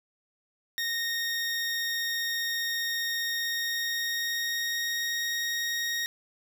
20% pulse tone with pitch glide, 1855 to 1870.1 Hz, A#6 to A#6, -9 to +5 cents, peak -23 dBFS, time 0.78-6.06 s, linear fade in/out 0 ms, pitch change +14 cents, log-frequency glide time 3.2-5.27 s, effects none

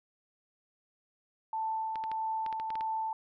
sine tone with tremolo, 884 Hz, A5, 8 cents sharp, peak -30 dBFS, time 1.53-3.13 s, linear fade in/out 2 ms, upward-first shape sine, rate 1.6 Hz, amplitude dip 30%
clicks, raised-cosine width 0.3 ms, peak -27 dBFS, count 9, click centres 1.957 / 2.039 / 2.116 / 2.463 / 2.527 / 2.599 / 2.704 / 2.755 / 2.809 s
effects none

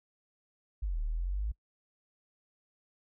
sine exponential two-way sweep, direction down then up, 55.6 to 36.5 to 55.6 Hz, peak -30 dBFS, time 0.82-1.52 s, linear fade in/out 10 ms, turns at 1.01 s, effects noise-tail reverb RT60 0.1 s tail -23 dB re dry

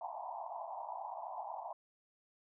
white band-pass noise, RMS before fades -44 dBFS, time 0.01-1.73 s, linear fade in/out 5 ms, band 640 to 1000 Hz, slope 96 dB/octave, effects none

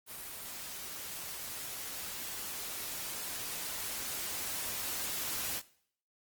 white noise with level ramp, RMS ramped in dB -44 to -36 dBFS, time 0.06-5.62 s, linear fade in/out 50 ms, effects noise-tail reverb RT60 0.6 s tail -19 dB re dry + Opus 24 kbps

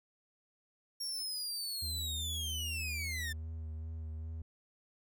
sawtooth linear sweep, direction down, 5570 to 1757 Hz, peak -34 dBFS, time 1-3.33 s, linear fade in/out 10 ms
triangle tone with vibrato, 79.6 Hz, D#2, 40 cents sharp, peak -37 dBFS, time 1.82-4.42 s, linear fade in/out 5 ms, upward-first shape sine, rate 2.5 Hz, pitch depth 26 cents each way
effects none

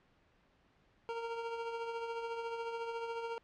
25% pulse tone with tremolo, 462.3 Hz, A#4, 14 cents flat, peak -32 dBFS, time 1.09-3.38 s, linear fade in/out 0 ms, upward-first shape triangle, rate 14 Hz, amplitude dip 50%, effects pink hiss -70 dBFS RMS until 3.43 s + low-pass 3000 Hz 12 dB/octave

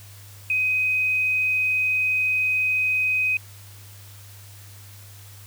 sine tone, 2514 Hz, D#7, 17 cents sharp, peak -19 dBFS, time 0.5-3.37 s, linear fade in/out 2 ms, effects added 100 Hz sine -43 dBFS peak until 5.46 s + white hiss -48 dBFS RMS until 5.46 s

